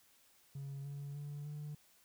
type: tone with pitch steps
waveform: triangle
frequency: 138.59 / 141.83 / 145.14 / 148.54 Hz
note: C#3 / C#3 / D3 / D3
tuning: 0 / +40 / -20 / +20 cents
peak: -39 dBFS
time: 0.55-1.75 s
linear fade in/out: 5 ms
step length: 300 ms
effects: tanh soft clip ceiling -37 dBFS + white hiss -68 dBFS RMS until 2.04 s